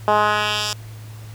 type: tone with band-pass filter sweep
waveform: 10% pulse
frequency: 210 Hz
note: G#3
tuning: 19 cents sharp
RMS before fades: -19 dBFS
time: 0.08-0.73 s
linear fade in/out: 0 ms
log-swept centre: 790 to 5700 Hz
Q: 1.4
effects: added 109 Hz sine -34 dBFS peak until 1.34 s + pink hiss -46 dBFS RMS until 1.34 s